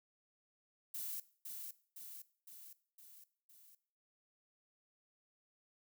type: noise with echo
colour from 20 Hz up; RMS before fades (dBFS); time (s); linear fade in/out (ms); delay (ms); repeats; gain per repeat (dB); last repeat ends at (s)
violet; -43; 0.94-1.2; 5; 510; 5; -4; 3.75
effects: noise-tail reverb RT60 0.5 s tail -18 dB re dry